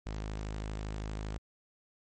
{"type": "tone", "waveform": "sawtooth", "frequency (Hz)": 52.6, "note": "G#1", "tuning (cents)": 23, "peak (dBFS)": -32, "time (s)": [0.06, 1.38], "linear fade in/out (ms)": 5, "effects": ["MP3 32 kbps"]}